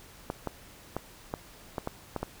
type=clicks; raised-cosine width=1 ms; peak=-17 dBFS; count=8; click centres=0.301 / 0.473 / 0.966 / 1.339 / 1.782 / 1.874 / 2.163 / 2.23 s; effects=pink hiss -52 dBFS RMS until 2.4 s